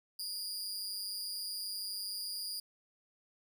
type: tone with amplitude modulation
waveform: sawtooth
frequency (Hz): 4834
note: D8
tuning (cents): +49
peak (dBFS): -31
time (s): 0.19-2.6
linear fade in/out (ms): 5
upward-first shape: sine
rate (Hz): 199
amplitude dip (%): 90
effects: none